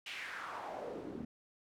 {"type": "noise with band-pass filter sweep", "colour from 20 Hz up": "pink", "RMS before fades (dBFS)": -44, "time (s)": [0.06, 1.25], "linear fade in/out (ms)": 5, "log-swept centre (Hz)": [2900, 240], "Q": 3.2, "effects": []}